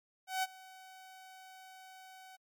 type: tone with ADSR envelope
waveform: sawtooth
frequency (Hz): 754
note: F#5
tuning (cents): +32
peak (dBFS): -26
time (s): 0.27-2.37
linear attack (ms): 160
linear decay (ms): 32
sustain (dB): -22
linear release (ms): 19
effects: MP3 96 kbps